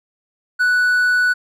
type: tone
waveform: triangle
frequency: 1481 Hz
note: F#6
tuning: 1 cent sharp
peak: -11 dBFS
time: 0.59-1.34 s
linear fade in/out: 20 ms
effects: none